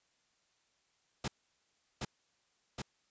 pink noise with echo, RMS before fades -36 dBFS, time 1.24-1.28 s, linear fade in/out 5 ms, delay 770 ms, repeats 2, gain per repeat -2 dB, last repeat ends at 2.82 s, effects white hiss -75 dBFS RMS until 3.1 s + resampled to 16000 Hz

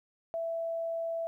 sine tone, 663 Hz, E5, 10 cents sharp, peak -31 dBFS, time 0.34-1.27 s, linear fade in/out 0 ms, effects 12-bit

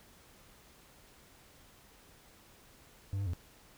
triangle tone with pitch steps, 98.1 / 99.7 / 86.6 Hz, G2 / G2 / F2, +2 / +30 / -14 cents, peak -30 dBFS, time 3.13-3.334 s, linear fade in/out 0 ms, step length 68 ms, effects pink hiss -60 dBFS RMS until 3.77 s

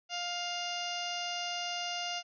harmonic tone, 703 Hz, F5, 11 cents sharp, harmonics 1 / 2 / 3 / 4 / 5 / 6 / 7 / 8 / 9, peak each -39 / -44 / -45 / -38 / -47 / -49 / -43 / -48 / -48 dBFS, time 0.09-2.23 s, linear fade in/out 50 ms, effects none

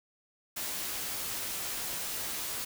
white noise with comb filter, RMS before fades -36 dBFS, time 0.56-2.65 s, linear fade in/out 10 ms, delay 14 ms, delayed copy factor -0.5, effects none

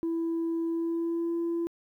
sine tone with pitch glide, 331.3 to 337.7 Hz, E4 to E4, +9 to +42 cents, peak -25 dBFS, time 0.03-1.67 s, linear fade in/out 0 ms, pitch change +33 cents, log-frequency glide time 0.65-1.35 s, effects tanh soft clip ceiling -25 dBFS + 11-bit

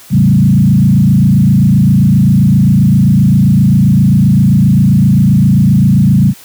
sine tone with frequency modulation, 164.5 Hz, E3, 3 cents flat, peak -4 dBFS, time 0.1-6.34 s, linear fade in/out 50 ms, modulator 27.6 Hz, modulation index 1.9, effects white hiss -37 dBFS RMS until 6.44 s

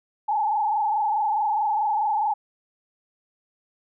sine tone with frequency modulation, 850 Hz, G#5, 40 cents sharp, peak -20 dBFS, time 0.28-2.34 s, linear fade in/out 10 ms, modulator 24.7 Hz, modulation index 1.6, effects none

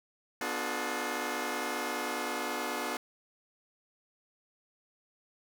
10% pulse chord, B diminished seventh, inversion none, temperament just, 246.9 / 296.3 / 355.6 / 426.7 Hz, B3 / D4 / F4 / Ab4, 0 / +15 / +31 / +47 cents, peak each -30 dBFS, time 0.41-2.97 s, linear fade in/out 2 ms, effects none

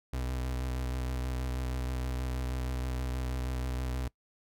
35% pulse tone with vibrato, 63.2 Hz, B1, 41 cents sharp, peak -30 dBFS, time 0.13-4.08 s, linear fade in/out 5 ms, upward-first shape square, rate 6.3 Hz, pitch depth 22 cents each way, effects noise-tail reverb RT60 0.1 s tail -22 dB re dry

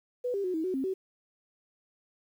sine tone with pitch steps, 494.4 / 397.7 / 366.1 / 319.6 / 371.2 / 266.7 / 379.4 Hz, B4 / G4 / F#4 / D#4 / F#4 / C4 / F#4, +2 / +25 / -18 / +47 / +6 / +33 / +43 cents, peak -28 dBFS, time 0.24-0.94 s, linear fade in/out 10 ms, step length 100 ms, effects 10-bit

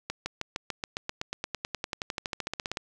accelerating click train, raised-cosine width 0.2 ms, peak -14 dBFS, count 28, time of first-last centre 0.1-2.771 s, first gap 160 ms, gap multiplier 0.96, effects none

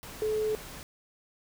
sine tone in noise, 431 Hz, A4, 36 cents flat, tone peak -26 dBFS, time 0.22-0.55 s, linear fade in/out 0 ms, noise pink, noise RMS -44 dBFS, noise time 0.03-0.83 s, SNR +15 dB, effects none

